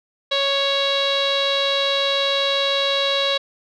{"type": "tone with low-pass filter", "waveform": "sawtooth", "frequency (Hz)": 554.4, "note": "C#5", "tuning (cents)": 0, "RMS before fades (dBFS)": -20, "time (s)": [0.31, 3.38], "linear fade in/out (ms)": 10, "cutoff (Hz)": 3800, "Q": 8.2, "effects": []}